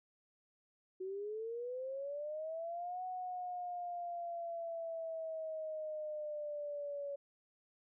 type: linear two-way sweep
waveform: sine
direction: up then down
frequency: 368.8 to 740 to 563 Hz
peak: -39 dBFS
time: 1-7.16 s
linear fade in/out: 10 ms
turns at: 3.04 s
effects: none